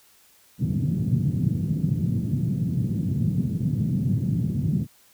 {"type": "band-pass noise", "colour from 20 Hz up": "white", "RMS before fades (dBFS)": -24, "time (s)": [0.58, 4.87], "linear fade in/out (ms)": 50, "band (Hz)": [110, 180], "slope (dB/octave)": 24, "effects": ["white hiss -57 dBFS RMS until 5.13 s"]}